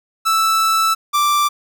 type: tone pair in turn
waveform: 45% pulse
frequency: 1318.5 / 1174.6 Hz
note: E6 / D6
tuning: 0 / 0 cents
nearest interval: major second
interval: 200 cents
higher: first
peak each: -13 dBFS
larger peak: neither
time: 0.25-0.95 / 1.13-1.49 s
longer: first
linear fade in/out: 20 ms
effects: none